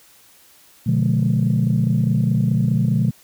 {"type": "chord", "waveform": "sine", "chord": "B diminished seventh", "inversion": "none", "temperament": "just", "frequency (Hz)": [123.47, 148.16, 177.8, 213.4], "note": ["B2", "D3", "F3", "Ab3"], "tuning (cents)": [0, 16, 31, 47], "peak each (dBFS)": [-18, -20, -21, -21], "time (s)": [0.86, 3.11], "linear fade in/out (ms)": 10, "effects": ["tanh soft clip ceiling -8 dBFS", "white hiss -51 dBFS RMS until 3.23 s"]}